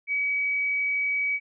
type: tone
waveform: sine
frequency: 2273 Hz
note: C#7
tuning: 43 cents sharp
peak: -23 dBFS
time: 0.07-1.4 s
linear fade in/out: 50 ms
effects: none